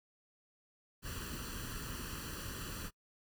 pink noise with comb filter, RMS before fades -43 dBFS, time 1.02-2.91 s, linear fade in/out 50 ms, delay 0.68 ms, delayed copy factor +0.75, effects noise-tail reverb RT60 0.1 s tail -25 dB re dry

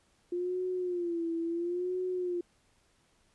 sine tone with vibrato, 349.2 Hz, F4, in tune, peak -30 dBFS, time 0.32-2.41 s, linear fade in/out 5 ms, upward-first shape sine, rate 0.73 Hz, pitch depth 89 cents each way, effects pink hiss -69 dBFS RMS until 3.34 s + resampled to 24000 Hz

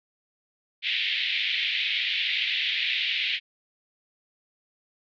white band-pass noise, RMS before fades -27 dBFS, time 0.82-3.4 s, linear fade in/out 50 ms, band 2000 to 3700 Hz, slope 48 dB/octave, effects none

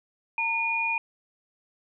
sine tone pair together, 911 / 2442 Hz, A#5 / D#7, -40 / -33 cents, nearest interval octave + perfect fourth, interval 1707 cents, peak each -30 / -25 dBFS, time 0.38-0.98 s, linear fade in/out 2 ms, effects none

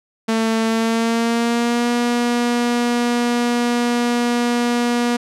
sawtooth tone with pitch glide, 224 to 240.1 Hz, A3 to B3, +31 to -49 cents, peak -12 dBFS, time 0.28-5.17 s, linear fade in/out 10 ms, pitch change +120 cents, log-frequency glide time 0.66-1.9 s, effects low-pass 9000 Hz 12 dB/octave

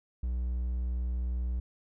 triangle tone, 61.2 Hz, B1, 15 cents flat, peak -27 dBFS, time 0.23-1.6 s, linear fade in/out 5 ms, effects none

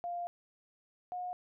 sine tone pair in turn, 698.5 / 721.5 Hz, F5 / F#5, 0 / -44 cents, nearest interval minor second, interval 56 cents, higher second, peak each -35 / -36 dBFS, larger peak first, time 0.04-0.27 / 1.12-1.33 s, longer first, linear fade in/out 0 ms, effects none

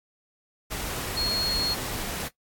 sine tone in noise, 4301 Hz, C8, 47 cents sharp, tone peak -25 dBFS, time 1.16-1.75 s, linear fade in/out 20 ms, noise pink, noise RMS -32 dBFS, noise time 0.7-2.29 s, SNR +4 dB, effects noise-tail reverb RT60 0.1 s tail -17 dB re dry + AAC 64 kbps

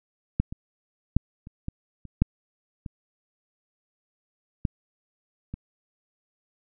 clicks, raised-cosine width 5 ms, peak -9 / -22 / -6 / -29 / -18 / -29 / -6 / -22 / -11 / -21 dBFS, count 10, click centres 0.4 / 0.525 / 1.166 / 1.471 / 1.684 / 2.053 / 2.22 / 2.862 / 4.652 / 5.54 s, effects none

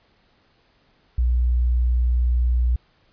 sine tone, 60.7 Hz, B1, 29 cents flat, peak -16 dBFS, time 1.18-2.76 s, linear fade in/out 5 ms, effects pink hiss -61 dBFS RMS until 3.12 s + resampled to 11025 Hz

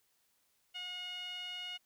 sawtooth tone with band-pass filter, 722 Hz, F#5, 43 cents flat, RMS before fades -43 dBFS, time 0.74-1.78 s, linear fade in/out 20 ms, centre 2800 Hz, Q 6.4, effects white hiss -75 dBFS RMS until 1.85 s

